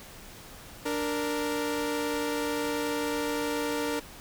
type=tone pair together; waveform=sawtooth; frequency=293.7 / 466.2 Hz; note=D4 / A#4; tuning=0 / 0 cents; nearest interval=minor sixth; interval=800 cents; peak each=-27 dBFS; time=0.85-4 s; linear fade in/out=10 ms; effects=pink hiss -47 dBFS RMS until 4.2 s